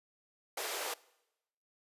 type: high-pass noise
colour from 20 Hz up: pink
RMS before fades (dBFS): -38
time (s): 0.57-0.94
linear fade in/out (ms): 5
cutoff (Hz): 380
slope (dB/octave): 48
effects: noise-tail reverb RT60 0.9 s tail -22 dB re dry + resampled to 32000 Hz